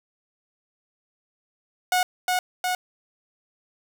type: tone with echo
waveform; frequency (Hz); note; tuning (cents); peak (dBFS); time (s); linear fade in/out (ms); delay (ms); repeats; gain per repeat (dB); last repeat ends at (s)
sawtooth; 730; F#5; -24; -15; 1.92-2.03; 2; 360; 2; -2; 2.75
effects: none